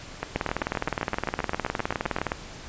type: two click trains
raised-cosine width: 0.5 ms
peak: -10 / -12 dBFS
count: 39 / 16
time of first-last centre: 0.36-2.319 / 0.23-2.186 s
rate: 19.4 / 7.67 Hz
effects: pink hiss -42 dBFS RMS until 2.68 s + resampled to 16000 Hz